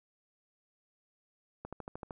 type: click train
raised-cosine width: 1 ms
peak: -27 dBFS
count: 7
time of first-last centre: 1.65-2.108 s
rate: 13.1 Hz
effects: none